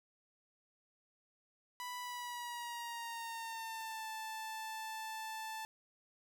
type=tone with pitch glide; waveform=sawtooth; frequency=987.8 to 880 Hz; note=B5 to A5; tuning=0 to 0 cents; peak=-38 dBFS; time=1.8-5.65 s; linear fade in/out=0 ms; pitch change=-200 cents; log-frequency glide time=2-4.08 s; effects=none